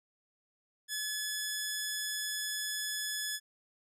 10% pulse tone, 1711 Hz, A6, 49 cents flat, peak -25 dBFS, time 0.88-3.4 s, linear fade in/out 50 ms, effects none

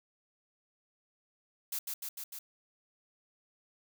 blue noise with echo, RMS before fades -36 dBFS, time 1.72-1.79 s, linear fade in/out 5 ms, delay 150 ms, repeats 4, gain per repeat -2 dB, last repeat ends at 2.39 s, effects none

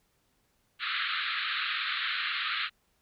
pink band-pass noise, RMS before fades -32 dBFS, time 0.79-2.7 s, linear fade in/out 50 ms, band 1200 to 4200 Hz, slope 96 dB/octave, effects pink hiss -72 dBFS RMS until 3.01 s

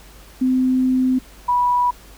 sine tone pair in turn, 257.3 / 979.3 Hz, C4 / B5, -29 / -15 cents, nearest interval octave + major seventh, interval 2314 cents, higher second, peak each -14 dBFS, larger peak neither, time 0.41-1.19 / 1.48-1.91 s, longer first, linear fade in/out 10 ms, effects added 50 Hz sine -44 dBFS peak until 2.17 s + pink hiss -46 dBFS RMS until 2.17 s

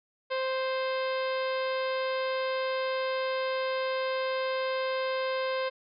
harmonic tone with a mistuned harmonic, 523.3 Hz, C5, in tune, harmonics 1 / 2 / 3 / 4 / 5 / 6 / 7 / 8 / 9, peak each -29 / -35 / -39 / -41 / -43 / -45 / -46 / -47 / -48 dBFS, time 0.3-5.7 s, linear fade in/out 20 ms, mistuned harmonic 9, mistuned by +65 cents, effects none

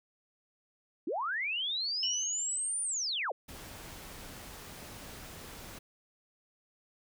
sine linear two-way sweep, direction up then down, 261.6 to 9397 to 400 Hz, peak -31 dBFS, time 1.07-3.32 s, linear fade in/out 5 ms, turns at 2.82 s
sine tone with exponential decay, 2960 Hz, F#7, in tune, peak -29 dBFS, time 2.03-2.72 s, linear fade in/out 2 ms, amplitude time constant 150 ms
pink noise, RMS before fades -47 dBFS, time 3.48-5.79 s, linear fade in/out 10 ms
effects none

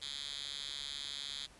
5% pulse tone with high-pass filter, 141.4 Hz, C#3, 35 cents sharp, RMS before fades -43 dBFS, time 0.01-1.47 s, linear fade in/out 20 ms, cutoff 3300 Hz, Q 6.6, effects pink hiss -60 dBFS RMS until 1.59 s + resampled to 24000 Hz

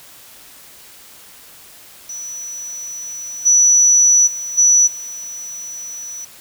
sine tone with level steps, 5920 Hz, F#8, in tune, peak -26 / -8 / -23 / -8 / -27 dBFS, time 2.09-6.25 s, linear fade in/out 5 ms, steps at 3.45 / 4.26 / 4.57 / 4.86 s, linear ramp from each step 20 ms, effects white hiss -42 dBFS RMS until 6.4 s

